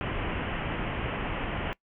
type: low-pass noise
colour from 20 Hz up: pink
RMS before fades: -32 dBFS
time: 0.01-1.73 s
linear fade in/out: 0 ms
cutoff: 3100 Hz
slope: 96 dB/octave
effects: noise-tail reverb RT60 0.1 s tail -21 dB re dry